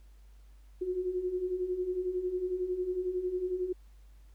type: beating tone pair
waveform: sine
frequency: 356.3 / 367.3 Hz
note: F4 / F#4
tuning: +35 / -13 cents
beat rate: 11 Hz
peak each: -37 / -31 dBFS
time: 0.81-3.73 s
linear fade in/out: 10 ms
effects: added 50 Hz sine -52 dBFS peak until 4.34 s + pink hiss -70 dBFS RMS until 4.34 s